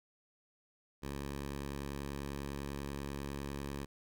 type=tone; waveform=10% pulse; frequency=70.1 Hz; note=C#2; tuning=20 cents sharp; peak=-31 dBFS; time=1.02-3.86 s; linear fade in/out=20 ms; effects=none